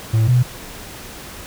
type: tone pair in turn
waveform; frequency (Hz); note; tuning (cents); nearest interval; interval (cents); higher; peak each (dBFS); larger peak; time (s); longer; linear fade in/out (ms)
triangle / sine; 111.4 / 124.24; A2 / B2; +22 / +11; major second; 189; second; -10; neither; 0.13-0.28 / 0.28-0.43; neither; 10
effects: pink hiss -35 dBFS RMS until 1.46 s